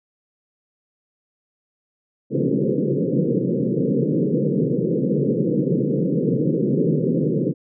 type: band-pass noise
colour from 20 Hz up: pink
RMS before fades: -20 dBFS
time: 2.3-7.54 s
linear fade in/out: 50 ms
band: 130 to 520 Hz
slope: 96 dB/octave
effects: none